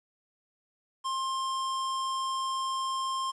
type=tone; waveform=square; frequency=1059 Hz; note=C6; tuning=21 cents sharp; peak=-30 dBFS; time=1.04-3.32 s; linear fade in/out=20 ms; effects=resampled to 22050 Hz + 10-bit